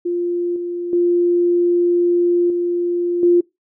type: tone with level steps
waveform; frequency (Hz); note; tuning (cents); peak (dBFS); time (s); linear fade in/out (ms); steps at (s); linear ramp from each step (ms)
sine; 349.2; F4; 0; -17 / -21 / -12 / -16 / -9; 0.05-3.41; 10; 0.56 / 0.93 / 2.5 / 3.23; 2
effects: noise-tail reverb RT60 0.2 s tail -24 dB re dry